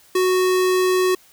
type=tone; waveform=square; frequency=369.3 Hz; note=F#4; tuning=3 cents flat; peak=-16 dBFS; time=0.15-1.15 s; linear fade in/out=5 ms; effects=white hiss -52 dBFS RMS until 1.32 s